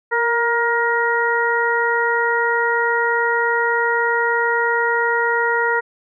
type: harmonic tone with a mistuned harmonic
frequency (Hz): 471.6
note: A#4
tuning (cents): +20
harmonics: 1 / 2 / 3 / 4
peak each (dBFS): -21 / -21 / -21 / -21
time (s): 0.11-5.81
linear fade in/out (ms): 20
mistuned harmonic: 1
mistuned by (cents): -21
effects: none